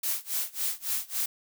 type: noise with tremolo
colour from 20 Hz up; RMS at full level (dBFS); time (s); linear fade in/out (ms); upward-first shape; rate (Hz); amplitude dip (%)
blue; -28; 0.03-1.26; 5; sine; 3.6; 95
effects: none